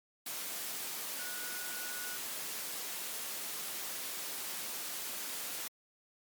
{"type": "tone in noise", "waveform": "sine", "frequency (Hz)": 1463, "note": "F#6", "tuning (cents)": -20, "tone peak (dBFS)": -45, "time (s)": [1.19, 2.17], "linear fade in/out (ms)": 5, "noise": "white", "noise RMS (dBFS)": -40, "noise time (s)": [0.26, 5.68], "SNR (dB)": -8, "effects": ["high-pass 200 Hz 12 dB/octave", "MP3 96 kbps"]}